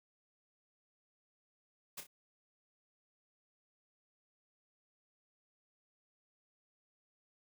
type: noise with echo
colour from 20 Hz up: white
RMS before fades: -44 dBFS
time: 1.97-2.01 s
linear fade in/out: 10 ms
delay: 30 ms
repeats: 2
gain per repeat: -8 dB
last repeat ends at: 2.07 s
effects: none